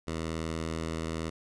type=tone; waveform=10% pulse; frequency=81 Hz; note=E2; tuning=30 cents flat; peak=-24 dBFS; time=0.07-1.3 s; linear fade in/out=10 ms; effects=resampled to 22050 Hz + 11-bit